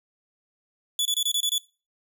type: tone bursts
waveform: sawtooth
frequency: 3439 Hz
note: A7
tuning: 40 cents flat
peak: -19 dBFS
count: 7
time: 0.99-1.581 s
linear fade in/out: 2 ms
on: 63 ms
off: 25 ms
effects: noise-tail reverb RT60 0.3 s tail -19 dB re dry